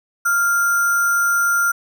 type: tone with sample-and-hold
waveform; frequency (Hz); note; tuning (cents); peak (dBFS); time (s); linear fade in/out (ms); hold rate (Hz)
sine; 1396.9; F6; 0; -14; 0.25-1.72; 10; 7350
effects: none